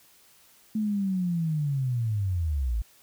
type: linear sweep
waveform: sine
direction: down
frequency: 219.2 to 51.1 Hz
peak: -24 dBFS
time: 0.75-2.82 s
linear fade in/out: 5 ms
effects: white hiss -58 dBFS RMS until 3.02 s